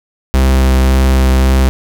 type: tone with vibrato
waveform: 45% pulse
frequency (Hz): 65.41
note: C2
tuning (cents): 0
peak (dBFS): -7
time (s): 0.34-1.69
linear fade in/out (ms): 0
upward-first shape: sine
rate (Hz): 1.8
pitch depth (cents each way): 10
effects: none